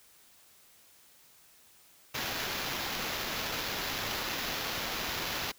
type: noise with sample-and-hold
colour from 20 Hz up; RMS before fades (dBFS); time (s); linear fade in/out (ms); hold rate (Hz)
white; -35; 2.14-5.52; 10; 8820
effects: white hiss -60 dBFS RMS until 5.58 s